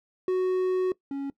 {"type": "tone pair in turn", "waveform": "triangle", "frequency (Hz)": [370, 277.2], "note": ["F#4", "C#4"], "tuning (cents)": [0, 0], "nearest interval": "perfect fourth", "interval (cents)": 500, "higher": "first", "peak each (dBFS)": [-20, -27], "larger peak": "first", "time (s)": [[0.28, 0.92], [1.11, 1.3]], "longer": "first", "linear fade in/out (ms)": 2, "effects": ["noise-tail reverb RT60 0.1 s tail -20 dB re dry"]}